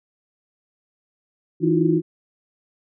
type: tone cluster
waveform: sine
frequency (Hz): 162.8 / 307.8 / 331 / 358.2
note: E3 / D#4 / E4 / F4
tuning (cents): -21 / -19 / +7 / +44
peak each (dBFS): -21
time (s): 1.6-2.02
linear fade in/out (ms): 50
effects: none